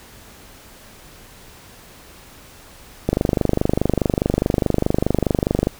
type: click train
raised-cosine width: 2 ms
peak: -3 dBFS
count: 65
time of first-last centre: 3.09-5.671 s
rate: 24.8 Hz
effects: pink hiss -44 dBFS RMS until 5.79 s